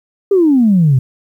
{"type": "exponential sweep", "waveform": "sine", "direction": "down", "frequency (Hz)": [410.4, 123.4], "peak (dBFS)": -6, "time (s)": [0.31, 0.99], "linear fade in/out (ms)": 5, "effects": ["tanh soft clip ceiling -2 dBFS", "8-bit"]}